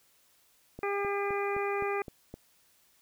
click train, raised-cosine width 2 ms, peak -28 dBFS, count 7, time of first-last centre 0.79-2.34 s, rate 3.87 Hz
harmonic tone, 402.1 Hz, G4, 44 cents sharp, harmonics 1 / 2 / 3 / 4 / 5 / 6, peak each -31 / -36 / -37 / -43 / -40 / -40 dBFS, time 0.83-2.02 s, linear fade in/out 2 ms
effects white hiss -66 dBFS RMS until 3.01 s

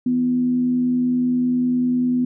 sine tone with frequency modulation, 248.9 Hz, B3, 14 cents sharp, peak -16 dBFS, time 0.06-2.25 s, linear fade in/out 5 ms, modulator 85.4 Hz, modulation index 0.23, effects none

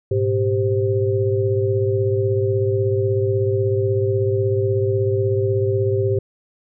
sine tone cluster, 104.3 / 120.6 / 392.6 / 522 Hz, G#2 / B2 / G4 / C5, +8 / -41 / +3 / -4 cents, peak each -20 / -27 / -19 / -26 dBFS, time 0.11-6.19 s, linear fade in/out 5 ms, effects none

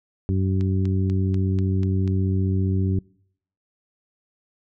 harmonic tone, 95 Hz, F#2, 46 cents sharp, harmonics 1 / 2 / 3 / 4, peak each -20 / -26 / -30 / -32 dBFS, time 0.29-2.99 s, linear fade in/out 0 ms
click train, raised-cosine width 0.2 ms, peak -24 dBFS, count 7, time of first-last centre 0.61-2.077 s, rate 4.09 Hz
effects noise-tail reverb RT60 0.7 s tail -26 dB re dry

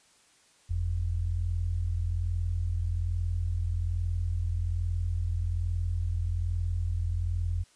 sine tone pair together, 45.91 / 87.1 Hz, F#1 / F2, -13 / -4 cents, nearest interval major seventh, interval 1109 cents, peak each -31 / -28 dBFS, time 0.69-7.64 s, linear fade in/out 20 ms, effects white hiss -62 dBFS RMS until 7.75 s + resampled to 22050 Hz

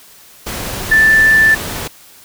sine tone in noise, 1764 Hz, A6, 4 cents sharp, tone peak -6 dBFS, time 0.91-1.55 s, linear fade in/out 10 ms, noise pink, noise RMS -23 dBFS, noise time 0.46-1.88 s, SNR +14 dB, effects white hiss -42 dBFS RMS until 2.24 s

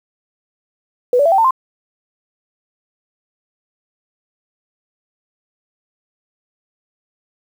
sine tone with pitch steps, 493.9 / 573.9 / 666.9 / 775 / 900.6 / 1046.5 Hz, B4 / D5 / E5 / G5 / A5 / C6, 0 / -40 / +20 / -20 / +40 / 0 cents, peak -9 dBFS, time 1.13-1.508 s, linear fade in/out 2 ms, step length 63 ms, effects 7-bit

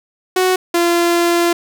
sawtooth tone pair in turn, 370 / 343.5 Hz, F#4 / F4, 0 / -29 cents, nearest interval minor second, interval 129 cents, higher first, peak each -8 dBFS, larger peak neither, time 0.36-0.56 / 0.74-1.53 s, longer second, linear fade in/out 5 ms, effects none

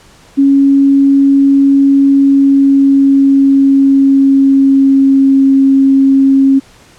sine tone with pitch glide, 276.4 to 271 Hz, C#4 to C#4, -5 to -39 cents, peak -4 dBFS, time 0.37-6.6 s, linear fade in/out 20 ms, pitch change -34 cents, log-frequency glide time 2.12-5.46 s, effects pink hiss -42 dBFS RMS until 6.98 s + low-pass 9000 Hz 12 dB/octave

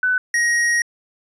sine / square tone pair in turn, 1500 / 1883.9 Hz, F#6 / A#6, +23 / +18 cents, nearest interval major third, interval 395 cents, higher second, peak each -15 / -16 dBFS, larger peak first, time 0.03-0.18 / 0.34-0.82 s, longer second, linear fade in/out 2 ms, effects resampled to 22050 Hz

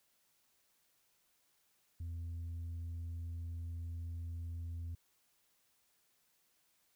sine tone, 84.2 Hz, E2, 37 cents sharp, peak -37 dBFS, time 2-4.95 s, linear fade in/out 5 ms, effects tanh soft clip ceiling -39 dBFS + white hiss -75 dBFS RMS until 6.95 s

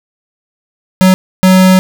square tone bursts at uneven times, 186.5 Hz, F#3, 14 cents sharp, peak -4 dBFS, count 2, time 1.01-1.14 / 1.43-1.79 s, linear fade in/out 0 ms, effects none

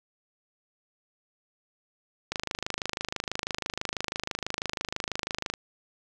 click train, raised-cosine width 0.2 ms, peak -12 dBFS, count 85, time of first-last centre 2.32-5.538 s, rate 26.1 Hz, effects none

